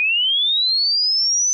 sine linear sweep, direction up, 2436 to 6130 Hz, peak -15 dBFS, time 0-1.53 s, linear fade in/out 0 ms, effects none

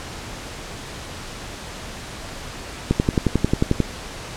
click train, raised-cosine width 3 ms, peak -3 dBFS, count 11, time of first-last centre 2.91-3.803 s, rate 11.2 Hz, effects pink hiss -34 dBFS RMS until 4.36 s + low-pass 8000 Hz 12 dB/octave

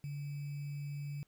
sine tone with sample-and-hold, 143.8 Hz, D3, 36 cents flat, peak -38 dBFS, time 0.04-1.23 s, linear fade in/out 0 ms, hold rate 2450 Hz, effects pink hiss -75 dBFS RMS until 1.27 s

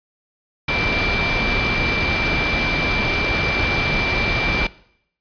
sine tone in noise, 2349 Hz, D7, in tune, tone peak -22 dBFS, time 0.68-4.67 s, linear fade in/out 5 ms, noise pink, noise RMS -21 dBFS, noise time 0.68-4.67 s, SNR -4 dB, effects noise-tail reverb RT60 0.7 s tail -20 dB re dry + resampled to 11025 Hz

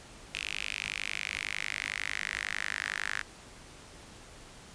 sawtooth tone with high-pass filter sweep, 51 Hz, G#1, 31 cents flat, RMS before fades -36 dBFS, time 0.34-3.22 s, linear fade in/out 10 ms, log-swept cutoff 2600 to 1700 Hz, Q 4.4, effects pink hiss -51 dBFS RMS until 4.74 s + resampled to 22050 Hz

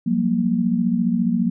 sine tone cluster, 179.5 / 194.3 / 233.9 Hz, F3 / G3 / A#3, +48 / -15 / +6 cents, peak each -22 / -24 / -19 dBFS, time 0.06-1.5 s, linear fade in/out 10 ms, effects none

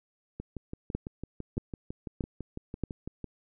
two click trains, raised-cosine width 3 ms, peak -24 / -17 dBFS, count 18 / 4, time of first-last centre 0.4-3.243 / 0.95-2.837 s, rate 5.98 / 1.59 Hz, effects none

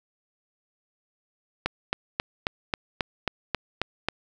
click train, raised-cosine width 0.3 ms, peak -8 dBFS, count 10, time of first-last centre 1.66-4.086 s, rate 3.71 Hz, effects none

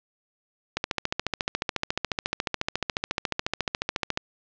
click train, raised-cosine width 0.2 ms, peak -7 dBFS, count 49, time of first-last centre 0.77-4.174 s, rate 14.1 Hz, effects low-pass 5000 Hz 12 dB/octave

